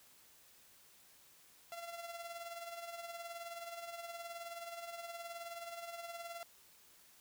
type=tone with tremolo; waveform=sawtooth; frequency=682 Hz; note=F5; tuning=41 cents flat; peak=-39 dBFS; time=1.72-6.43 s; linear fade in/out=0 ms; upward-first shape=sine; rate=19 Hz; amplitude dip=55%; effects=white hiss -64 dBFS RMS until 7.2 s

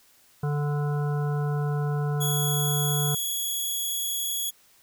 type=harmonic tone; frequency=146.4 Hz; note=D3; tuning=5 cents flat; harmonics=1 / 3 / 5 / 7 / 9 / 10; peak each=-24 / -34 / -38 / -41 / -43 / -44 dBFS; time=0.43-3.15 s; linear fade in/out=5 ms
type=tone; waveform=5% pulse; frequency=3353 Hz; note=G#7; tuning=16 cents sharp; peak=-19 dBFS; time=2.2-4.51 s; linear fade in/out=20 ms
effects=white hiss -59 dBFS RMS until 4.82 s

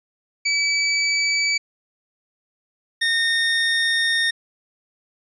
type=tone pair in turn; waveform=25% pulse; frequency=2297 / 1836.4 Hz; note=D7 / A#6; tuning=-39 / -26 cents; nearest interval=major third; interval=387 cents; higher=first; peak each=-14 dBFS; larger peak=neither; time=0.45-1.58 / 3.01-4.31 s; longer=second; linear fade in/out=10 ms; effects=resampled to 22050 Hz

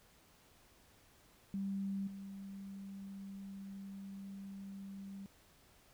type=tone with level steps; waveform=sine; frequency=196 Hz; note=G3; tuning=in tune; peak=-36 / -45 dBFS; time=1.54-5.26 s; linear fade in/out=0 ms; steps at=2.07 s; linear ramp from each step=5 ms; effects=pink hiss -66 dBFS RMS until 5.93 s

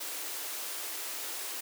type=high-pass noise; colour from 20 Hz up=white; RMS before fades=-38 dBFS; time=0-1.61 s; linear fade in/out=10 ms; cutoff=280 Hz; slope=96 dB/octave; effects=none

